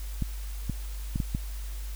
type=clicks; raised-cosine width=5 ms; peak=-16 dBFS; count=5; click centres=0.223 / 0.697 / 1.159 / 1.202 / 1.349 s; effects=added 50 Hz sine -33 dBFS peak until 1.95 s + white hiss -48 dBFS RMS until 1.95 s